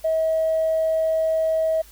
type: tone with tanh clipping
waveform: triangle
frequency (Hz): 641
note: E5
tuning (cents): -49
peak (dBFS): -18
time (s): 0.04-1.82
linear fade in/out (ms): 10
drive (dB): 4
effects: added 50 Hz sine -48 dBFS peak until 1.91 s + white hiss -50 dBFS RMS until 1.91 s